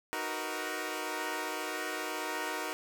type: chord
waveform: 10% pulse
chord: B major seventh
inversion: first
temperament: equal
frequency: 311.1 / 370 / 466.2 / 493.9 Hz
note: D#4 / F#4 / A#4 / B4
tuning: 0 / 0 / 0 / 0 cents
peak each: -31 / -31 / -31 / -36 dBFS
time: 0.13-2.73 s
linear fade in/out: 0 ms
effects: none